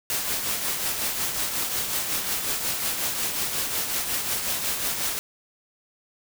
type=noise with tremolo; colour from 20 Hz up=white; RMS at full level=-25 dBFS; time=0.1-5.19 s; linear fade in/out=0 ms; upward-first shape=triangle; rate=5.5 Hz; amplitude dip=50%; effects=none